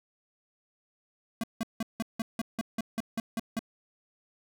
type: tone bursts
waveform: square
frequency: 225 Hz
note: A3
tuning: 39 cents sharp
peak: -29 dBFS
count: 12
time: 1.41-3.592 s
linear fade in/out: 2 ms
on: 26 ms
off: 170 ms
effects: none

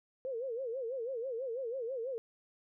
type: tone with vibrato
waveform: sine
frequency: 493.9 Hz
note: B4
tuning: in tune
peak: -35 dBFS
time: 0.25-2.18 s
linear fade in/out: 0 ms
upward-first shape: sine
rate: 6.1 Hz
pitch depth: 170 cents each way
effects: none

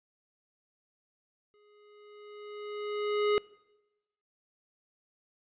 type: tone with exponential growth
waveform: square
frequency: 416.9 Hz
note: G#4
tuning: 7 cents sharp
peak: -23 dBFS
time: 1.54-3.38 s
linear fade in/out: 0 ms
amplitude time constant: 400 ms
effects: noise-tail reverb RT60 1.0 s tail -24 dB re dry + resampled to 8000 Hz

